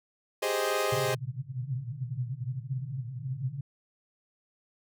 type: chord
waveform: sawtooth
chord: Ab major seventh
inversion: third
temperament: equal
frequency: 392 / 415.3 / 523.3 / 622.3 Hz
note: G4 / Ab4 / C5 / Eb5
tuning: 0 / 0 / 0 / 0 cents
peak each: -30 / -28 / -28 / -28 dBFS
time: 0.42-1.15 s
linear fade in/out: 10 ms
type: band-pass noise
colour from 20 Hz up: pink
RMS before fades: -35 dBFS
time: 0.92-3.61 s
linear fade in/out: 5 ms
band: 120 to 140 Hz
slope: 96 dB/octave
effects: none